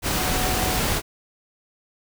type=tone in noise; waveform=sine; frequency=740 Hz; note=F#5; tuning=in tune; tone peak=-30 dBFS; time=0.14-0.81 s; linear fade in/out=50 ms; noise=pink; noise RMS=-23 dBFS; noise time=0.02-1.02 s; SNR=-10 dB; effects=none